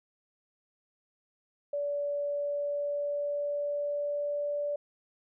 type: tone with pitch glide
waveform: sine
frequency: 576 to 581.7 Hz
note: D5 to D5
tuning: -34 to -17 cents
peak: -29 dBFS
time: 1.73-4.76 s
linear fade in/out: 5 ms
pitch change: +17 cents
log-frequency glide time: 2.13-4.51 s
effects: none